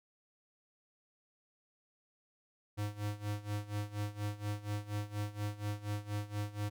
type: tone with tremolo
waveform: square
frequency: 103.83 Hz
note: G#2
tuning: in tune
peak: -34 dBFS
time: 2.77-6.7 s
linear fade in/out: 20 ms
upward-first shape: sine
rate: 4.2 Hz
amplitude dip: 85%
effects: none